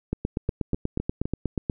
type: two click trains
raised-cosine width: 3 ms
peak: -12 / -15 dBFS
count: 14 / 4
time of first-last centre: 0.13-1.698 / 0.49-1.255 s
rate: 8.29 / 3.92 Hz
effects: none